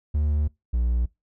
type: tone pair in turn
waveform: triangle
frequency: 74.5 / 59.54 Hz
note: D2 / A#1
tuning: +25 / +37 cents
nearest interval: major third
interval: 388 cents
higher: first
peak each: -18 dBFS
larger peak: neither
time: 0.14-0.48 / 0.73-1.06 s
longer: first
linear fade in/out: 10 ms
effects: noise-tail reverb RT60 0.2 s tail -23 dB re dry